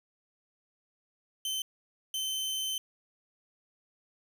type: tone bursts at uneven times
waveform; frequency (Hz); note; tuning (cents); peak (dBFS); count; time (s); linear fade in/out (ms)
sawtooth; 3078; G7; -32; -28; 2; 1.45-1.62 / 2.14-2.78; 2
effects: none